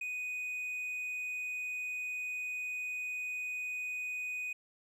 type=tone; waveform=triangle; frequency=2489 Hz; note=D#7; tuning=in tune; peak=-34 dBFS; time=0.01-4.53 s; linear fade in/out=5 ms; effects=none